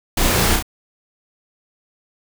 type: noise with echo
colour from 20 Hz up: pink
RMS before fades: -19 dBFS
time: 0.17-0.56 s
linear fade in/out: 5 ms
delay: 33 ms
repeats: 2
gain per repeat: -3 dB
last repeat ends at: 0.626 s
effects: none